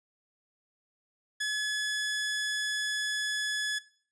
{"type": "tone", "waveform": "sawtooth", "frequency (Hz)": 1704, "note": "G#6", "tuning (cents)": 44, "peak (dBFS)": -25, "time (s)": [1.4, 3.79], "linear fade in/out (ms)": 10, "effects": ["noise-tail reverb RT60 0.5 s tail -19 dB re dry", "resampled to 22050 Hz"]}